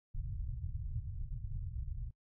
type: low-pass noise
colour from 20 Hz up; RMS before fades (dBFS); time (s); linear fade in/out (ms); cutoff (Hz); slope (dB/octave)
pink; -40; 0.14-2.11; 5; 130; 48
effects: noise-tail reverb RT60 0.1 s tail -23 dB re dry